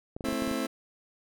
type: clicks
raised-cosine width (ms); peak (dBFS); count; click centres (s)
2; -24; 8; 0.165 / 0.208 / 0.241 / 0.286 / 0.326 / 0.422 / 0.476 / 0.514
type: chord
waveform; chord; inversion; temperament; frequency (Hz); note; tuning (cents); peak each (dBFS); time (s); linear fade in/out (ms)
30% pulse; A minor; none; just; 220 / 264 / 330; A3 / C4 / E4; 0 / +16 / +2; -32 / -29 / -33; 0.24-0.67; 10
effects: none